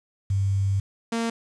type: tone pair in turn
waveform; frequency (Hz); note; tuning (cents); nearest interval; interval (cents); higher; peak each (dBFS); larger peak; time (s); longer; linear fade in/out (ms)
sine / sawtooth; 98 / 229.9; G2 / A#3; 0 / -24; octave + minor third; 1476; second; -20; neither; 0.3-0.8 / 1.12-1.3; first; 5
effects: resampled to 22050 Hz + 8-bit